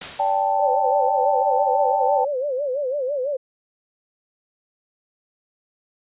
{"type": "noise with exponential decay", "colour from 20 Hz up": "white", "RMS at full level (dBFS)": -28, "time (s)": [0.01, 0.75], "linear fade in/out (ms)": 5, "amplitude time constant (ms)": 160}
{"type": "chord", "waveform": "sine", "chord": "D suspended fourth", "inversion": "none", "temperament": "equal with one note detuned", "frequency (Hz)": [577.6, 784, 880], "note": ["D5", "G5", "A5"], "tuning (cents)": [-29, 0, 0], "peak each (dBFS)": [-25, -20, -22], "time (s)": [0.19, 2.25], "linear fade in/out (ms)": 10}
{"type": "tone with vibrato", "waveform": "sine", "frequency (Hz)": 544, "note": "C#5", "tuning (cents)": -33, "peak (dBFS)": -21, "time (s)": [0.59, 3.37], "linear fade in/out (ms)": 10, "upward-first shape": "sine", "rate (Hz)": 6, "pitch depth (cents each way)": 150}
{"effects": ["resampled to 8000 Hz"]}